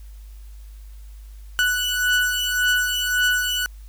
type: beating tone pair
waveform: 30% pulse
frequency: 1480 / 1481.8 Hz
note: F#6 / F#6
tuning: 0 / +2 cents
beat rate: 1.8 Hz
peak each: -18 / -20 dBFS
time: 1.59-3.66 s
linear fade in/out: 0 ms
effects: added 51 Hz sine -37 dBFS peak until 3.88 s + white hiss -57 dBFS RMS until 3.88 s